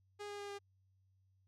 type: tone with pitch steps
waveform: sawtooth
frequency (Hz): 411.8 / 408.7 / 405.7 / 402.6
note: G#4 / G#4 / G#4 / G4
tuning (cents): -15 / -28 / -41 / +46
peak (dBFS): -40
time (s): 0.19-0.59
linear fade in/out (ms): 20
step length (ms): 100
effects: added 95 Hz sine -70 dBFS peak until 1.47 s + low-pass 8000 Hz 12 dB/octave